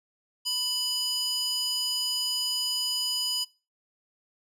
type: tone with high-pass filter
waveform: square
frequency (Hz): 992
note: B5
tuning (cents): +7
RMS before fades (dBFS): -29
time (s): 0.45-3.45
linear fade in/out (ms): 20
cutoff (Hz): 4100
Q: 6.5
effects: noise-tail reverb RT60 0.3 s tail -22 dB re dry + resampled to 32000 Hz